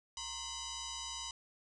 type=tone with frequency modulation; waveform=sine; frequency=1056 Hz; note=C6; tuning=16 cents sharp; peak=-40 dBFS; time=0.17-1.31 s; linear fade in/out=2 ms; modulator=995 Hz; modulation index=6.5; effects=none

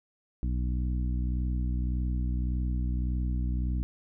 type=harmonic tone; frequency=61.74 Hz; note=B1; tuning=in tune; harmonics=1 / 2 / 3 / 4 / 5; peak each=-27 / -36 / -38 / -41 / -44 dBFS; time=0.43-3.83 s; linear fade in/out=0 ms; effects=none

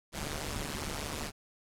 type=noise with amplitude modulation; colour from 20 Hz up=pink; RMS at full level=-33 dBFS; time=0.12-1.32 s; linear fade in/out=50 ms; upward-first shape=sine; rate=148 Hz; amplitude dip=95%; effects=low-pass 11000 Hz 12 dB/octave

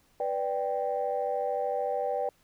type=chord; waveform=sine; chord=G major; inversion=first; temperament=equal; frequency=493.9 / 587.3 / 784 Hz; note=B4 / D5 / G5; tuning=0 / 0 / 0 cents; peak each=-31 dBFS; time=0.2-2.29 s; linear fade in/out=2 ms; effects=tanh soft clip ceiling -19 dBFS + pink hiss -66 dBFS RMS until 2.43 s

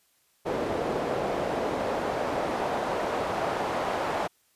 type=noise with band-pass filter sweep; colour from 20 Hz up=pink; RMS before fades=-29 dBFS; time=0.45-4.28 s; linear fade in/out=20 ms; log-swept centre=490 to 770 Hz; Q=1.4; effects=white hiss -67 dBFS RMS until 4.55 s + resampled to 32000 Hz

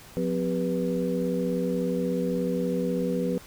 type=tone cluster; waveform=sine; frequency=180.3 / 256.8 / 396.3 / 488.4 Hz; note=F#3 / C4 / G4 / B4; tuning=-45 / -32 / +19 / -19 cents; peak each=-28 / -30 / -33 / -29 dBFS; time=0.17-3.38 s; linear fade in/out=0 ms; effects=pink hiss -48 dBFS RMS until 3.46 s

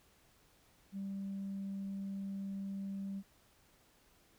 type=tone; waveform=sine; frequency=196 Hz; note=G3; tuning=in tune; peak=-37 dBFS; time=0.92-3.23 s; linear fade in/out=50 ms; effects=tanh soft clip ceiling -35 dBFS + pink hiss -68 dBFS RMS until 4.38 s

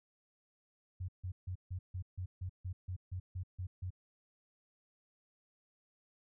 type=tone bursts; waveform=sine; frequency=91.6 Hz; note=F#2; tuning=17 cents flat; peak=-37 dBFS; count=13; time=1-3.905 s; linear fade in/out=10 ms; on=85 ms; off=150 ms; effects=none

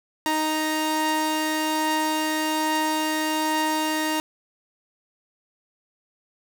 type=tone pair together; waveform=sawtooth; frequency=311.4 / 933 Hz; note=D#4 / A#5; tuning=+2 / +1 cents; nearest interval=octave + perfect fifth; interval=1899 cents; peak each=-21 / -21 dBFS; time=0.26-4.2 s; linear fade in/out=0 ms; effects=none

